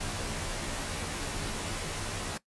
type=noise with comb filter; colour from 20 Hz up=pink; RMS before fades=-35 dBFS; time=0-2.38 s; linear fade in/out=10 ms; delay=16 ms; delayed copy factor=-0.85; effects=noise-tail reverb RT60 0.1 s tail -18 dB re dry + resampled to 24000 Hz